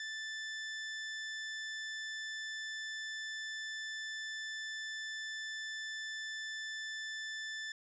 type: tone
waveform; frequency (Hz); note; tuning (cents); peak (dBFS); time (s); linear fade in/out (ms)
sawtooth; 1760; A6; 0; -36; 0-7.72; 2
effects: resampled to 16000 Hz + 12-bit